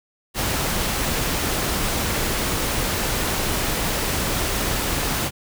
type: noise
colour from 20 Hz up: pink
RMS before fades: -23 dBFS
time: 0.34-5.31 s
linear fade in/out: 50 ms
effects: none